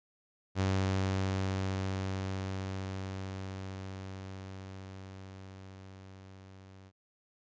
sawtooth tone with level ramp, 95.5 Hz, G2, 45 cents flat, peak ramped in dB -23 to -48 dBFS, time 0.55-6.92 s, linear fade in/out 50 ms, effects resampled to 16000 Hz

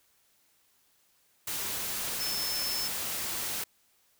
sine tone in noise, 5274 Hz, E8, in tune, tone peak -32 dBFS, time 2.2-2.88 s, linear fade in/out 5 ms, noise white, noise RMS -34 dBFS, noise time 1.47-3.64 s, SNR -1 dB, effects white hiss -68 dBFS RMS until 4.19 s

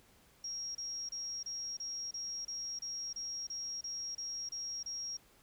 sine tone bursts, 5600 Hz, F8, 4 cents sharp, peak -38 dBFS, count 14, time 0.44-5.17 s, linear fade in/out 5 ms, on 310 ms, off 30 ms, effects pink hiss -65 dBFS RMS until 5.42 s

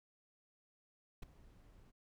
brown noise with ADSR envelope, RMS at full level -41 dBFS, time 1.22-1.92 s, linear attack 8 ms, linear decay 11 ms, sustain -21 dB, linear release 26 ms, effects none

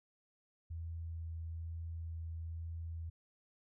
sine tone with vibrato, 82.41 Hz, E2, in tune, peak -40 dBFS, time 0.7-3.1 s, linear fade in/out 10 ms, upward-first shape sine, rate 1.1 Hz, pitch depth 9 cents each way, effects none

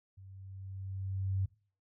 sine tone with level ramp, 96 Hz, G2, 36 cents flat, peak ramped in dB -50 to -28 dBFS, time 0.17-1.46 s, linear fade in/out 10 ms, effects noise-tail reverb RT60 0.4 s tail -21 dB re dry

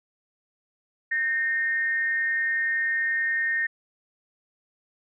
sine tone with amplitude modulation, 1835 Hz, A#6, 28 cents flat, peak -20 dBFS, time 1.11-3.67 s, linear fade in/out 10 ms, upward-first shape sine, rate 269 Hz, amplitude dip 50%, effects none

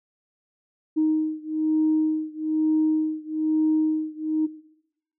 sine beating tone pair, 311.5 / 312.6 Hz, D#4 / D#4, +2 / +8 cents, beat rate 1.1 Hz, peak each -23 dBFS, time 0.96-4.47 s, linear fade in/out 20 ms, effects noise-tail reverb RT60 0.8 s tail -17 dB re dry + tanh soft clip ceiling -13 dBFS

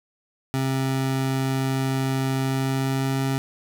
25% pulse tone with pitch glide, 133.3 to 134.54 Hz, C3 to C3, +33 to +49 cents, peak -18 dBFS, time 0.54-3.38 s, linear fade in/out 0 ms, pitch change +16 cents, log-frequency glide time 2.39-3.23 s, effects none

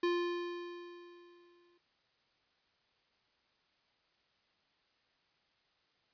square tone with exponential decay, 348.9 Hz, F4, 2 cents flat, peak -29 dBFS, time 0.03-1.78 s, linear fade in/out 5 ms, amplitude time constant 380 ms, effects white hiss -74 dBFS RMS until 6.13 s + resampled to 11025 Hz

